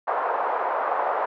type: band-pass noise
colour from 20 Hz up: white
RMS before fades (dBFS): -25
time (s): 0.07-1.26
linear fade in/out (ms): 10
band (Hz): 540 to 1100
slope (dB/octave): 24
effects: none